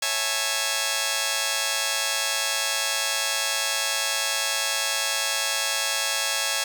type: chord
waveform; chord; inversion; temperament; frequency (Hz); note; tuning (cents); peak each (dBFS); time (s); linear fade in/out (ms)
5% pulse; A major seventh; first; just; 550 / 660 / 825 / 880; C#5 / E5 / G#5 / A5; -14 / +2 / -12 / 0; -19; 0.02-6.64; 5
effects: none